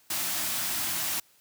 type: band-stop noise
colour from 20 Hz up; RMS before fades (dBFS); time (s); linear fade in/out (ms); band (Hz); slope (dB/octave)
white; -30; 0.1-1.2; 5; 370 to 580; 96
effects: white hiss -62 dBFS RMS until 1.4 s + high-pass 80 Hz 12 dB/octave